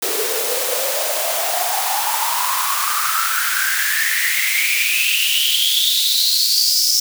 white noise with high-pass filter sweep, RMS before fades -18 dBFS, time 0.02-7 s, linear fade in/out 5 ms, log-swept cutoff 400 to 5400 Hz, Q 9.3, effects none

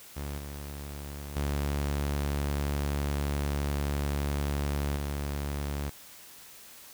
sawtooth tone with level steps, 71.6 Hz, D2, 43 cents flat, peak -30 / -34 / -24 / -27 dBFS, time 0.16-5.9 s, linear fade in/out 10 ms, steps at 0.38 / 1.36 / 4.96 s, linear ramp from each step 5 ms, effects white hiss -50 dBFS RMS until 6.93 s

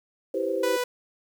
sine chord, C major seventh, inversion first, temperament equal, 329.6 / 392 / 493.9 / 523.3 Hz, E4 / G4 / B4 / C5, 0 / 0 / 0 / 0 cents, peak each -32 / -29 / -32 / -28 dBFS, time 0.34-0.77 s, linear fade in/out 5 ms
sawtooth tone, 493.9 Hz, B4, in tune, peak -21 dBFS, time 0.63-0.84 s, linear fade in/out 5 ms
effects 9-bit

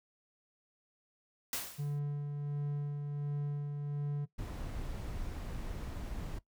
white noise with exponential decay, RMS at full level -34 dBFS, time 1.53-1.99 s, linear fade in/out 1 ms, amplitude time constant 100 ms
triangle tone with tremolo, 144.9 Hz, D3, 23 cents flat, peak -30 dBFS, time 1.78-4.26 s, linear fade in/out 20 ms, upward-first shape sine, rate 1.4 Hz, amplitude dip 35%
brown noise, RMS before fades -40 dBFS, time 4.38-6.39 s, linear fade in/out 10 ms
effects noise-tail reverb RT60 0.1 s tail -17 dB re dry

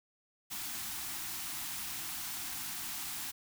white band-stop noise, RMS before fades -40 dBFS, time 0.5-3.32 s, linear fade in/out 20 ms, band 360 to 680 Hz, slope 96 dB/octave, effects none

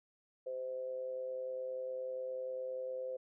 sine tone with amplitude modulation, 516 Hz, C5, 24 cents flat, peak -35 dBFS, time 0.46-3.17 s, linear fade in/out 10 ms, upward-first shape sine, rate 127 Hz, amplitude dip 55%, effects none

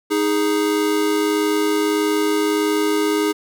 square tone pair together, 312.3 / 413.9 Hz, D#4 / G#4, +7 / -6 cents, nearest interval perfect fourth, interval 487 cents, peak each -20 dBFS, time 0.1-3.33 s, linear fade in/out 20 ms, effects none

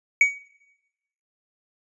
triangle tone with exponential decay, 2254 Hz, C#7, 28 cents sharp, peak -8 dBFS, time 0.21-0.39 s, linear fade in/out 2 ms, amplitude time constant 37 ms, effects noise-tail reverb RT60 1.0 s tail -21 dB re dry + resampled to 22050 Hz

